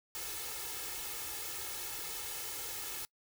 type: noise with comb filter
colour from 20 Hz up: white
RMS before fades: -41 dBFS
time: 0.15-3.05 s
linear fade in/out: 0 ms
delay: 2.3 ms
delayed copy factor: +0.95
effects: noise-tail reverb RT60 0.1 s tail -25 dB re dry